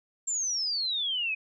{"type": "exponential sweep", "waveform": "sine", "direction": "down", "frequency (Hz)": [7459, 2489], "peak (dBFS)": -27, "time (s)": [0.27, 1.35], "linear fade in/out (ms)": 10, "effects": []}